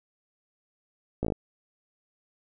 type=slowing click train; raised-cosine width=2 ms; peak=-15 dBFS; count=6; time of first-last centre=1.23-1.322 s; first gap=17 ms; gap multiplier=1.04; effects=none